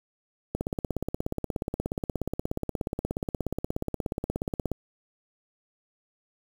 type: click train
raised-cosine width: 2 ms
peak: -15 dBFS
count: 71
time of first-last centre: 0.55-4.717 s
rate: 16.8 Hz
effects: 7-bit